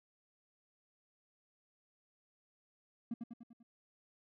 triangle tone with echo, 233.1 Hz, A#3, in tune, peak -32 dBFS, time 3.11-3.14 s, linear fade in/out 5 ms, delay 98 ms, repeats 5, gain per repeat -5 dB, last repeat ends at 3.63 s, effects tanh soft clip ceiling -32 dBFS

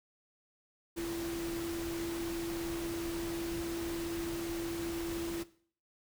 sine tone in noise, 336.7 Hz, E4, 37 cents sharp, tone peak -35 dBFS, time 0.96-5.44 s, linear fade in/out 20 ms, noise pink, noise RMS -43 dBFS, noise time 0.96-5.44 s, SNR +5 dB, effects noise-tail reverb RT60 0.5 s tail -17 dB re dry

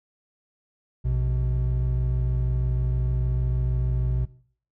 triangle tone pair together, 59.37 / 125.8 Hz, A#1 / B2, +32 / +32 cents, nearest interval octave + minor second, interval 1300 cents, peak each -22 / -23 dBFS, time 1.04-4.26 s, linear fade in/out 20 ms, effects noise-tail reverb RT60 0.5 s tail -17 dB re dry

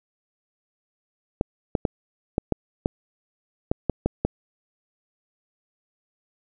clicks, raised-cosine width 2 ms, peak -7 dBFS, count 10, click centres 1.411 / 1.752 / 1.852 / 2.381 / 2.523 / 2.859 / 3.715 / 3.897 / 4.06 / 4.25 s, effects none

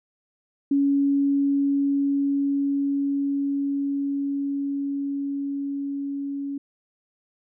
sine tone with level ramp, 279.9 Hz, C#4, 17 cents sharp, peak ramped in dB -17 to -27 dBFS, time 0.71-6.58 s, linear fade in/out 5 ms, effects none

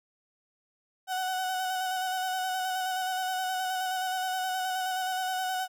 35% pulse tone with vibrato, 746 Hz, F#5, 14 cents sharp, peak -27 dBFS, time 1.07-5.68 s, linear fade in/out 50 ms, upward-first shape square, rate 9.5 Hz, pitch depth 19 cents each way, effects none

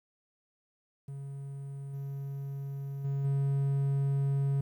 triangle tone with level steps, 138.59 Hz, C#3, in tune, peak -36 / -33 / -27 / -24 dBFS, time 1.08-4.61 s, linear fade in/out 5 ms, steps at 1.93 / 3.04 / 3.24 s, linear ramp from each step 10 ms, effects 11-bit

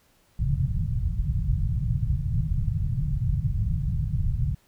white low-pass noise, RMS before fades -25 dBFS, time 0.39-4.55 s, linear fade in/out 5 ms, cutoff 150 Hz, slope 48 dB/octave, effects pink hiss -63 dBFS RMS until 4.67 s

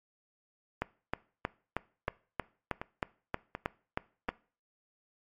two click trains, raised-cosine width 0.5 ms, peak -15 / -21 dBFS, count 12 / 4, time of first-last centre 0.82-4.29 / 2.08-4.286 s, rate 3.17 / 1.36 Hz, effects noise-tail reverb RT60 0.4 s tail -21 dB re dry + MP3 64 kbps

